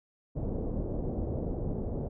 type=low-pass noise; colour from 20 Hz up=pink; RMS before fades=-33 dBFS; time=0.35-2.09 s; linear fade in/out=20 ms; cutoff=560 Hz; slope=24 dB/octave; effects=none